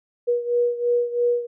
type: beating tone pair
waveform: sine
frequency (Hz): 480.6 / 483.6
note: B4 / B4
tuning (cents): -47 / -36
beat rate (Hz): 3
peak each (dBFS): -20 / -24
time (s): 0.27-1.47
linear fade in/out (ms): 20
effects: none